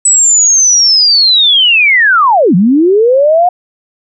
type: linear two-way sweep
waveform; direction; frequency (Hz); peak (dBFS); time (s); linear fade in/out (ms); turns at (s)
sine; down then up; 7970 to 164.81 to 731; -4; 0.05-3.49; 5; 2.55
effects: none